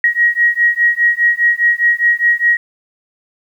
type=beating tone pair; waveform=sine; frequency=1893 / 1897.9 Hz; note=A#6 / A#6; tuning=+26 / +31 cents; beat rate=4.9 Hz; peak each=-13 dBFS; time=0.04-2.57 s; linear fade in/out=2 ms; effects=8-bit